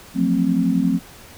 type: tone cluster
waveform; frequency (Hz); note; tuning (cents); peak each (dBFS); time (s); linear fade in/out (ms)
sine; 170.6 / 181.6 / 223.8 / 263; F3 / F#3 / A3 / C4; -40 / -32 / +30 / +9; -26 / -20 / -22 / -19; 0.14-1; 50
effects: pink hiss -43 dBFS RMS until 1.37 s